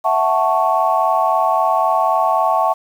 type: chord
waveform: sine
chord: F# minor seventh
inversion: third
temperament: equal with one note detuned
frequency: 659.3 / 743 / 880 / 1108.7 Hz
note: E5 / F#5 / A5 / C#6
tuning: 0 / +7 / 0 / 0 cents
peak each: -18 dBFS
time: 0.04-2.74 s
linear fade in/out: 20 ms
effects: tanh soft clip ceiling -2 dBFS + 7-bit